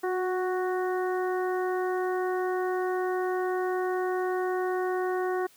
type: harmonic tone with a mistuned harmonic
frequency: 370 Hz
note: F#4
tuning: in tune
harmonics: 1 / 2 / 3 / 4 / 5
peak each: -27 / -33 / -37 / -39 / -41 dBFS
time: 0.03-5.47 s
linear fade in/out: 10 ms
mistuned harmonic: 1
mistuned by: -22 cents
effects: white hiss -58 dBFS RMS until 5.56 s + high-pass 100 Hz 12 dB/octave